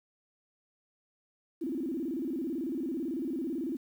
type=tone with vibrato; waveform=sine; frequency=293.7 Hz; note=D4; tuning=in tune; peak=-31 dBFS; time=1.61-3.77 s; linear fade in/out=10 ms; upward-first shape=square; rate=18 Hz; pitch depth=220 cents each way; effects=10-bit